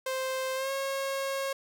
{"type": "tone with pitch glide", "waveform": "sawtooth", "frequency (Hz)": [523, 544.3], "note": ["C5", "C#5"], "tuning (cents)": [-1, -32], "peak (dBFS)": -26, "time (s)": [0.06, 1.53], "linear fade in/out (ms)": 5, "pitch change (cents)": 69, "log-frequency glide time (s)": [0.55, 0.71], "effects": []}